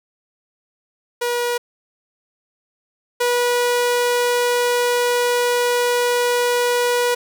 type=tone pair in turn; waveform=sawtooth; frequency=482.4 / 486.3 Hz; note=B4 / B4; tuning=-41 / -27 cents; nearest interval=unison; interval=14 cents; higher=second; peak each=-15 / -12 dBFS; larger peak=second; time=1.21-1.58 / 3.2-7.15 s; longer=second; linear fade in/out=10 ms; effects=none